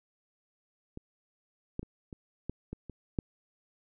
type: clicks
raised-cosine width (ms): 3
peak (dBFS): -28 / -20 / -30 / -30 / -21 / -25 / -29 / -16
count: 8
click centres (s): 0.974 / 1.794 / 1.83 / 2.128 / 2.496 / 2.73 / 2.897 / 3.188
effects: none